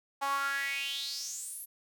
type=tone with high-pass filter sweep; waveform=sawtooth; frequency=277.2 Hz; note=C#4; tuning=in tune; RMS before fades=-35 dBFS; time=0.21-1.66 s; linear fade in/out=20 ms; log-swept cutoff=890 to 12000 Hz; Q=6.4; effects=none